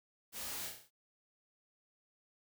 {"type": "noise with echo", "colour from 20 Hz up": "white", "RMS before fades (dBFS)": -44, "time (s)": [0.32, 0.71], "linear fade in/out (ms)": 50, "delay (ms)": 33, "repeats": 6, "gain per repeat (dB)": -4, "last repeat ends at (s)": 0.908, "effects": []}